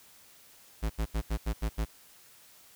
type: tone bursts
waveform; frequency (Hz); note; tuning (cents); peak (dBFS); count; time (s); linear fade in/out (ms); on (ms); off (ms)
square; 55; A1; 0; -28; 7; 0.82-1.854; 20; 80; 79
effects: white hiss -57 dBFS RMS until 2.75 s